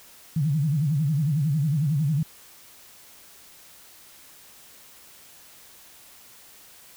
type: tone with vibrato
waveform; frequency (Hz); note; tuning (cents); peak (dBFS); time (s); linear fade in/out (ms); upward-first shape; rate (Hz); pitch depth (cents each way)
sine; 148.6; D3; +21; -20; 0.36-2.23; 5; sine; 11; 170
effects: white hiss -50 dBFS RMS until 6.96 s